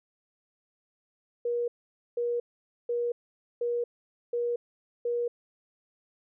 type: tone bursts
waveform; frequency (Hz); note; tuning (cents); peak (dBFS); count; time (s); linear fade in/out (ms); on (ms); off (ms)
sine; 477.7; A#4; +42; -26; 6; 1.45-5.28; 5; 230; 490
effects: none